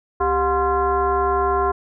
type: tone with frequency modulation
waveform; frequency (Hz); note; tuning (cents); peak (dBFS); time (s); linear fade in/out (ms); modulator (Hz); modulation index
sine; 720; F#5; -47; -16; 0.2-1.72; 10; 326; 1.6
effects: none